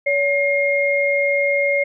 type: tone pair together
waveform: sine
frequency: 566.1 / 2134 Hz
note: C#5 / C7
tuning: +36 / +34 cents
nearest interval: octave + major seventh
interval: 2298 cents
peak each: -18 dBFS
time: 0.06-1.84 s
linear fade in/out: 10 ms
effects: none